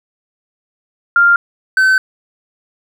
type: tone pair in turn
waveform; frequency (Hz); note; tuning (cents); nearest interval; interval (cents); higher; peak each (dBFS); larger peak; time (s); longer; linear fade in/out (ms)
sine / triangle; 1396.9 / 1529.7; F6 / G6; 0 / -43; major second; 157; second; -6; neither; 1.16-1.36 / 1.77-1.98; second; 2
effects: none